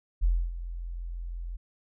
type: tone with ADSR envelope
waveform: sine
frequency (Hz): 42.94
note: F1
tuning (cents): -29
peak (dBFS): -19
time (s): 0.21-1.57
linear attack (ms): 30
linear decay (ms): 270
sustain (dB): -14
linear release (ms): 13
effects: none